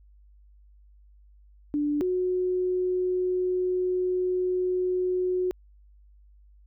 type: tone pair in turn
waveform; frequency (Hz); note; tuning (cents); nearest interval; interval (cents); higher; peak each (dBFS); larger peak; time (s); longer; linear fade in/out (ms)
sine; 293.7 / 365.5; D4 / F#4; 0 / -21; major third; 379; second; -23; neither; 1.74-2.01 / 2.01-5.51; second; 0
effects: added 50 Hz sine -52 dBFS peak until 6.66 s